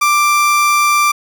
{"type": "tone", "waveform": "30% pulse", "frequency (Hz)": 1179, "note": "D6", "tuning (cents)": 6, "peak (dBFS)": -7, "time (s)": [0.01, 1.12], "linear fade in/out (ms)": 10, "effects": []}